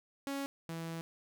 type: tone pair in turn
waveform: sawtooth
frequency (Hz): 277.2 / 164.82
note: C#4 / E3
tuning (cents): 0 / 0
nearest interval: major sixth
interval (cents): 900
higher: first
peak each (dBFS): -32 / -35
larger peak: first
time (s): 0.27-0.46 / 0.69-1.01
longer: second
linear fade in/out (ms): 0
effects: none